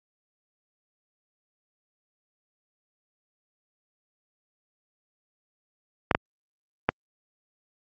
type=clicks; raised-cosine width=0.5 ms; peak=-4 dBFS; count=3; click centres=6.112 / 6.149 / 6.89 s; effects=high-pass 60 Hz 12 dB/octave + Opus 48 kbps